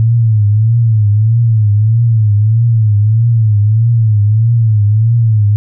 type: tone with vibrato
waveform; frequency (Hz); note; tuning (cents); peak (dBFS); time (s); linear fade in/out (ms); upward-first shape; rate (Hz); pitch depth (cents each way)
sine; 110; A2; 0; -6; 0-5.56; 0; triangle; 1.6; 130
effects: none